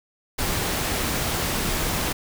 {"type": "noise", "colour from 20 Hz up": "pink", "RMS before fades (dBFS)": -25, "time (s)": [0.38, 2.13], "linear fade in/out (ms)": 10, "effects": []}